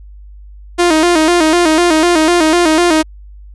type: tone with vibrato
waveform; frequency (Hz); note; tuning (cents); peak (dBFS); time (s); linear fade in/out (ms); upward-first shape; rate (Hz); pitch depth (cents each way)
sawtooth; 331.4; E4; +9; -4; 0.78-3.03; 20; square; 4; 94
effects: added 50 Hz sine -32 dBFS peak until 3.54 s + resampled to 24000 Hz